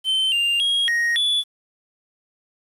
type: tone with pitch steps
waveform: triangle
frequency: 3087 / 2795 / 3279 / 1874 / 3442 Hz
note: G7 / F7 / G#7 / A#6 / A7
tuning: -27 / +1 / -23 / +9 / -39 cents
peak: -16 dBFS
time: 0.04-1.44 s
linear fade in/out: 50 ms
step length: 280 ms
effects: resampled to 32000 Hz + 8-bit